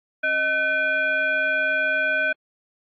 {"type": "tone with frequency modulation", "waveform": "sine", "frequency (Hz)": 1519, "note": "F#6", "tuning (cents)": 45, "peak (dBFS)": -19, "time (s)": [0.23, 2.33], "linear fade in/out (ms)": 10, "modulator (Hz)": 896, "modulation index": 0.84, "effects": ["AAC 64 kbps"]}